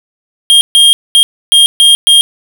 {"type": "tone bursts at uneven times", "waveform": "square", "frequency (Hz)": 3224, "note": "G7", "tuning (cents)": 48, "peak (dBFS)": -3, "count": 6, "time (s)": [[0.5, 0.61], [0.75, 0.93], [1.15, 1.23], [1.52, 1.66], [1.8, 1.95], [2.07, 2.21]], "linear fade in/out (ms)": 0, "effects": []}